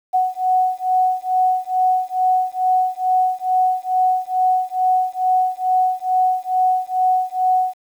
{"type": "beating tone pair", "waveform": "sine", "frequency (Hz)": [740, 742.3], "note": ["F#5", "F#5"], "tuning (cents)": [0, 5], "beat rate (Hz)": 2.3, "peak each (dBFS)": -18, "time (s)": [0.13, 7.75], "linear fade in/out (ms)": 20, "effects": ["8-bit"]}